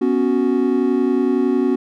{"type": "chord", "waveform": "triangle", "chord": "B suspended second", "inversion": "none", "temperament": "just", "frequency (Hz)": [246.9, 277.8, 370.4], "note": ["B3", "C#4", "F#4"], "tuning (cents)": [0, 4, 2], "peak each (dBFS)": -17, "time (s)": [0.01, 1.76], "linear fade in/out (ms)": 10, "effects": []}